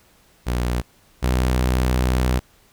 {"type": "tone pair in turn", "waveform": "sawtooth", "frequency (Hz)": [60.6, 62.81], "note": ["B1", "B1"], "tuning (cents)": [-32, 30], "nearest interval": "minor second", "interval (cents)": 62, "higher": "second", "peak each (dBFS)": [-16, -13], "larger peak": "second", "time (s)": [[0.46, 0.82], [1.22, 2.4]], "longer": "second", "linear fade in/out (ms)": 20, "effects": ["pink hiss -56 dBFS RMS until 2.72 s"]}